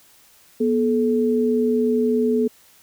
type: tone pair together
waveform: sine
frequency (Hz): 242.3 / 431.7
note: B3 / A4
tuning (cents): -33 / -33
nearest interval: minor seventh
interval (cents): 1000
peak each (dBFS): -19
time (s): 0.6-2.48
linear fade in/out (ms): 10
effects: white hiss -53 dBFS RMS until 2.82 s